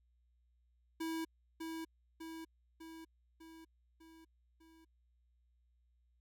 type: tone with echo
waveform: square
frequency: 324.8 Hz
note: E4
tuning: 26 cents flat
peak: -38 dBFS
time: 1-1.25 s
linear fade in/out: 10 ms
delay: 600 ms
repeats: 6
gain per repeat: -4 dB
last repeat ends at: 4.85 s
effects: added 60 Hz sine -70 dBFS peak until 6.2 s